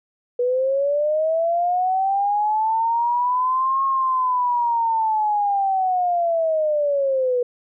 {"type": "linear two-way sweep", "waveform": "sine", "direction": "up then down", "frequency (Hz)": [484.1, 1085, 484.1], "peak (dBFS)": -17, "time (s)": [0.39, 7.43], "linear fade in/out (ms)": 5, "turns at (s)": 3.84, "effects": []}